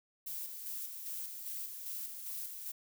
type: noise with tremolo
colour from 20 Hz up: violet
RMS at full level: -41 dBFS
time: 0.26-2.72 s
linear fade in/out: 10 ms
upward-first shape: square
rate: 2.5 Hz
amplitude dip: 40%
effects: none